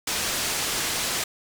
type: low-pass noise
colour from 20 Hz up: white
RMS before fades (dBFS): -27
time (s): 0.07-1.24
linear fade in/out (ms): 5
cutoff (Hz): 8100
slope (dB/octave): 12
effects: none